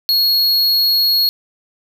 square tone, 4319 Hz, C#8, 46 cents flat, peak -12 dBFS, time 0.09-1.29 s, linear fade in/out 0 ms, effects 8-bit

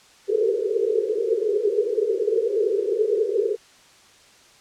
white band-pass noise, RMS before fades -22 dBFS, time 0.27-3.57 s, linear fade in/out 50 ms, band 390 to 470 Hz, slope 96 dB/octave, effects white hiss -52 dBFS RMS until 4.6 s + low-pass 7000 Hz 12 dB/octave

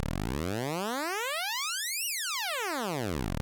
10% pulse exponential two-way sweep, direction up then down, 32.41 to 2943 to 32.41 Hz, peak -22 dBFS, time 0-3.41 s, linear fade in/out 0 ms, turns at 2.06 s, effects none

